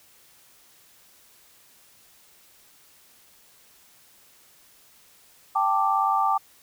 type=chord; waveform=sine; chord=G suspended second; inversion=none; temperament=just; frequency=784 / 882 / 1176 Hz; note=G5 / A5 / D6; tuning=0 / +4 / +2 cents; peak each=-24 / -25 / -23 dBFS; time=5.55-6.38 s; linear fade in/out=10 ms; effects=white hiss -56 dBFS RMS until 6.62 s